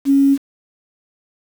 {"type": "tone with quantisation", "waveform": "sine", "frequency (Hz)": 276.3, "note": "C#4", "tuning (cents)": -6, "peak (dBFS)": -9, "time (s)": [0.05, 0.38], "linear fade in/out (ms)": 50, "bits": 6, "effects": []}